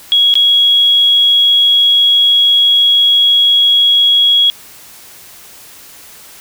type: tone with dropouts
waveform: sine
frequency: 3322 Hz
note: G#7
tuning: in tune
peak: -6 dBFS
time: 0.12-4.5 s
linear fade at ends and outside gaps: 0 ms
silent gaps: 0.34-0.354 s
effects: white hiss -37 dBFS RMS until 6.4 s